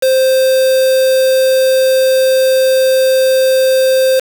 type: tone with quantisation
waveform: triangle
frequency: 523.3 Hz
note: C5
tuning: in tune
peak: -6 dBFS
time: 0.02-4.2 s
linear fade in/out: 10 ms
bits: 3
effects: none